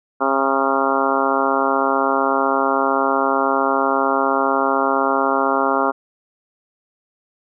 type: harmonic tone with a mistuned harmonic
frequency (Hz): 135.7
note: C#3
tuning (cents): -36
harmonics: 2 / 3 / 4 / 5 / 6 / 7 / 8 / 9 / 10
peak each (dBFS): -24 / -24 / -24 / -24 / -24 / -24 / -24 / -24 / -24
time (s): 0.2-5.92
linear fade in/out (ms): 20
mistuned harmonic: 10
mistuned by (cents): +29
effects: none